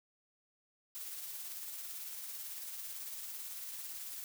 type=noise with tremolo; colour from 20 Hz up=blue; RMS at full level=-43 dBFS; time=0.95-4.24 s; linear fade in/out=0 ms; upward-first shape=triangle; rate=18 Hz; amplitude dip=35%; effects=none